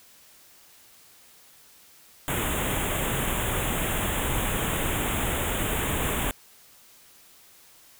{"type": "band-stop noise", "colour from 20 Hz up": "pink", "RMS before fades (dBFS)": -27, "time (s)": [2.28, 6.31], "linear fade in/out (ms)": 0, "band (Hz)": [3600, 6800], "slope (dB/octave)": 96, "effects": ["white hiss -54 dBFS RMS until 7.99 s"]}